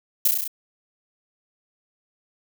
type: noise with echo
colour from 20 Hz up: violet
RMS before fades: -17 dBFS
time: 0.25-0.28 s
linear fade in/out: 5 ms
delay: 33 ms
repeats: 6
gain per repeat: -2 dB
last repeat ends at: 0.478 s
effects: none